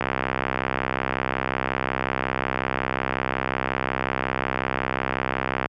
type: click train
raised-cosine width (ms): 0.5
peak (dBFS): -7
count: 371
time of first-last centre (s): 0.01-5.659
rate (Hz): 65.5
effects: high-pass 80 Hz 12 dB/octave